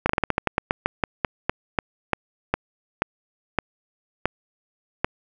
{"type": "slowing click train", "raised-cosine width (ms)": 0.5, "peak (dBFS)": -4, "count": 21, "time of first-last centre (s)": [0.06, 5.045], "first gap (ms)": 34, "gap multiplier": 1.18, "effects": []}